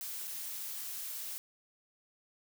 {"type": "noise with dropouts", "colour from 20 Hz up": "blue", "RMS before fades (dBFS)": -41, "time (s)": [0.01, 1.38], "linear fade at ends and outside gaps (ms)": 0, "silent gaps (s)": [0.273, 0.277], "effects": []}